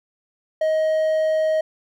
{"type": "tone", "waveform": "triangle", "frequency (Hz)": 629, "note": "D#5", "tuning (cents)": 19, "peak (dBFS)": -15, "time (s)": [0.61, 1.61], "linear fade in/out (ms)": 5, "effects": []}